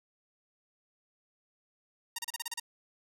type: tone bursts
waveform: 5% pulse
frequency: 932 Hz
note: A#5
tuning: 1 cent flat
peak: -22 dBFS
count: 8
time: 2.16-2.599 s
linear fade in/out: 5 ms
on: 26 ms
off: 33 ms
effects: none